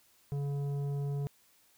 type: tone with tanh clipping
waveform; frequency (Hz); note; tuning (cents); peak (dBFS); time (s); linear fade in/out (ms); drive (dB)
sine; 141.7; C#3; +38; -33; 0.32-1.27; 0; 10
effects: white hiss -66 dBFS RMS until 1.77 s